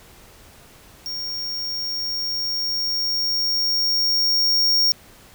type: tone with level ramp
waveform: square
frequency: 5550 Hz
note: F8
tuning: 12 cents flat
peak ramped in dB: -27 to -15 dBFS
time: 1.06-4.92 s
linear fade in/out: 0 ms
effects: pink hiss -48 dBFS RMS until 5.34 s